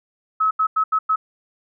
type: tone bursts at uneven times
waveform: sine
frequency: 1287 Hz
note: E6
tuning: 42 cents flat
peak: -15 dBFS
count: 5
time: 0.4-0.51 / 0.59-0.67 / 0.76-0.84 / 0.92-0.99 / 1.09-1.16 s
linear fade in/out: 10 ms
effects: none